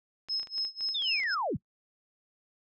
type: clicks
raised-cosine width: 0.2 ms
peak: -31 dBFS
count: 11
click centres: 0.286 / 0.397 / 0.431 / 0.472 / 0.581 / 0.65 / 0.808 / 0.888 / 1.022 / 1.201 / 1.235 s
type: tone with tremolo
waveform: sine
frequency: 5170 Hz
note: E8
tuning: 34 cents flat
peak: -27 dBFS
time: 0.29-1.35 s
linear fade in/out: 10 ms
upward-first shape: sine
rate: 3.9 Hz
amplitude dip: 95%
type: linear sweep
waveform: sine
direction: down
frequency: 3729 to 73.7 Hz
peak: -28 dBFS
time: 0.94-1.57 s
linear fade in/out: 10 ms
effects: noise-tail reverb RT60 0.1 s tail -24 dB re dry